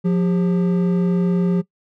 triangle tone pair together, 177.65 / 398.8 Hz, F3 / G4, +30 / +30 cents, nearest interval octave + major second, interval 1400 cents, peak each -13 / -23 dBFS, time 0.04-1.62 s, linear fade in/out 20 ms, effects noise-tail reverb RT60 0.1 s tail -20 dB re dry

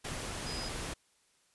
sine tone in noise, 4978 Hz, D#8, in tune, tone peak -41 dBFS, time 0.46-0.69 s, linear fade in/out 10 ms, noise pink, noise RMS -39 dBFS, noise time 0.04-0.94 s, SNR -5 dB, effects white hiss -70 dBFS RMS until 1.54 s + resampled to 24000 Hz

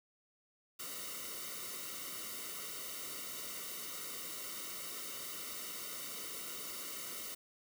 white noise with comb filter, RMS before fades -44 dBFS, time 0.79-7.35 s, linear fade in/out 10 ms, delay 1.2 ms, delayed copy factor -0.95, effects none

